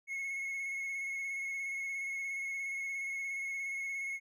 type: tone with vibrato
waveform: triangle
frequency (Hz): 2180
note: C#7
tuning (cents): -29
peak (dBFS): -34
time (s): 0.07-4.2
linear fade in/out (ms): 50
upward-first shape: square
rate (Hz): 17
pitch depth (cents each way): 17
effects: none